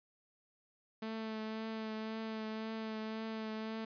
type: tone with vibrato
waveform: sawtooth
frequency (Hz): 220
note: A3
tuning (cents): 0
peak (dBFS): -35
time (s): 1.02-3.85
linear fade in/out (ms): 5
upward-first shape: triangle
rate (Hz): 1.9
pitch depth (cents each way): 21
effects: resampled to 11025 Hz